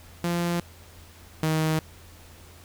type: tone pair in turn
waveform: sawtooth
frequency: 172.6 / 157.57 Hz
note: F3 / D#3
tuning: -20 / +22 cents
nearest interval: major second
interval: 158 cents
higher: first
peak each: -20 / -18 dBFS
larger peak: second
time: 0.24-0.6 / 1.43-1.79 s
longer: neither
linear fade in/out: 2 ms
effects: added 84 Hz sine -49 dBFS peak until 2.64 s + pink hiss -51 dBFS RMS until 2.64 s